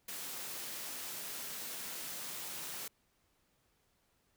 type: high-pass noise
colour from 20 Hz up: white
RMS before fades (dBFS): -43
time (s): 0.08-2.88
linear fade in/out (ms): 5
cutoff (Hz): 110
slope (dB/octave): 24
effects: pink hiss -75 dBFS RMS until 4.36 s